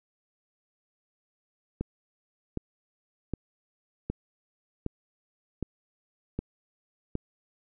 click train, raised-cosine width 3 ms, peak -17 dBFS, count 8, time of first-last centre 1.81-7.154 s, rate 1.31 Hz, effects none

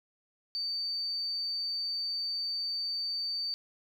sine tone, 4588 Hz, D8, 41 cents flat, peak -31 dBFS, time 0.55-3.54 s, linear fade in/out 0 ms, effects 10-bit

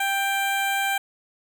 15% pulse tone with notch filter, 788 Hz, G5, 9 cents sharp, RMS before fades -24 dBFS, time 0-0.98 s, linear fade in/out 5 ms, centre 5100 Hz, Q 1.2, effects none

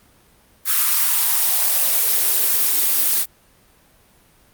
blue noise with high-pass filter sweep, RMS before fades -17 dBFS, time 0.65-3.26 s, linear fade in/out 50 ms, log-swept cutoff 1400 to 200 Hz, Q 2.6, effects pink hiss -54 dBFS RMS until 4.53 s + Opus 32 kbps

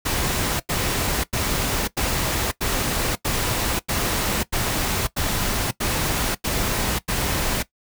pink noise bursts, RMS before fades -23 dBFS, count 12, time 0.05-7.629 s, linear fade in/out 10 ms, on 550 ms, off 89 ms, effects noise-tail reverb RT60 0.1 s tail -17 dB re dry

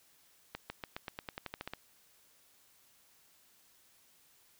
accelerating click train, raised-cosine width 0.3 ms, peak -23 dBFS, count 13, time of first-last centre 0.55-1.736 s, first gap 150 ms, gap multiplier 0.92, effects white hiss -66 dBFS RMS until 4.59 s

